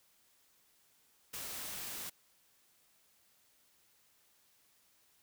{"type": "noise", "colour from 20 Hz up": "white", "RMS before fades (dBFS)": -43, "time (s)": [1.33, 2.1], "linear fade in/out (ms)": 10, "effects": ["white hiss -70 dBFS RMS until 5.22 s"]}